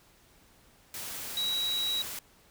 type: tone in noise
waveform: sine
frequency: 3875 Hz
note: B7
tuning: 34 cents flat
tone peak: -28 dBFS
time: 1.37-2.02 s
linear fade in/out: 2 ms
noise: white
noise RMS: -39 dBFS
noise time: 0.94-2.19 s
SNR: +8 dB
effects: pink hiss -61 dBFS RMS until 2.5 s